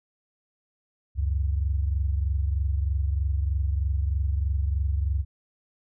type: tone pair together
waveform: sine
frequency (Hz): 69.3 / 92.5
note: C#2 / F#2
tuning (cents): 0 / 0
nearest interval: perfect fourth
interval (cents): 500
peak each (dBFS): -23 / -29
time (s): 1.15-5.25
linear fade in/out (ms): 50
effects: none